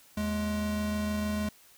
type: tone pair together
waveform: square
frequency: 79 / 210.5 Hz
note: D#2 / G#3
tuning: +27 / +24 cents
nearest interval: octave + perfect fourth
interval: 1697 cents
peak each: -37 / -30 dBFS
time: 0.17-1.49 s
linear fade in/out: 5 ms
effects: white hiss -58 dBFS RMS until 1.77 s